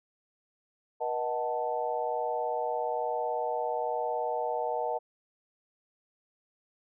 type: chord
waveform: sine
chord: B dominant seventh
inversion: none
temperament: equal with one note detuned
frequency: 481.2 / 622.3 / 740 / 880 Hz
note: B4 / D#5 / F#5 / A5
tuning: -45 / 0 / 0 / 0 cents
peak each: -34 dBFS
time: 1-4.99 s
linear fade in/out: 20 ms
effects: none